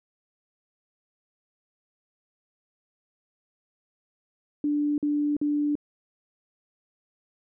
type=tone bursts; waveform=sine; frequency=293.7 Hz; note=D4; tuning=in tune; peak=-22 dBFS; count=3; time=4.64-5.754 s; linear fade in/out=2 ms; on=340 ms; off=47 ms; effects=none